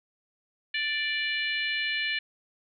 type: harmonic tone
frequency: 587.3 Hz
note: D5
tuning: in tune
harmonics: 3 / 4 / 5 / 6 / 7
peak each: -31 / -31 / -33 / -39 / -38 dBFS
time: 0.74-2.19 s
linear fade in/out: 5 ms
effects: none